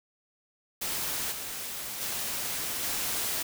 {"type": "noise with level steps", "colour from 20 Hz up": "white", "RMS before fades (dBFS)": [-32, -37, -33, -31], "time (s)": [0.81, 3.43], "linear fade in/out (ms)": 10, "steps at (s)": [1.31, 2, 2.82], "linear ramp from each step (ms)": 20, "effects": []}